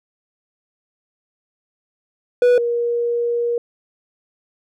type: tone pair in turn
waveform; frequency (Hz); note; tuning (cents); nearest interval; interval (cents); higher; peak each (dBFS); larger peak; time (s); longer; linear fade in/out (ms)
triangle / sine; 490 / 474.1; B4 / A#4; -14 / +29; minor second; 57; first; -8 / -17; first; 2.42-2.58 / 2.58-3.58; second; 2
effects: none